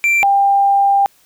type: tone pair in turn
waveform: triangle / sine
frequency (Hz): 2354 / 795.6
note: D7 / G5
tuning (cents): +3 / +25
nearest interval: octave + perfect fifth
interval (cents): 1878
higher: first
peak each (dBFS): -9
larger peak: neither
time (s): 0.04-0.23 / 0.23-1.06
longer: second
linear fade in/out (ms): 0
effects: white hiss -53 dBFS RMS until 1.25 s